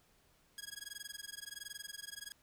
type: tone with amplitude modulation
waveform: 10% pulse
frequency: 1653 Hz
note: G#6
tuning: 9 cents flat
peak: -33 dBFS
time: 0.58-2.32 s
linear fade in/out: 0 ms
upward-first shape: sine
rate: 21.4 Hz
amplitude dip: 100%
effects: pink hiss -70 dBFS RMS until 2.42 s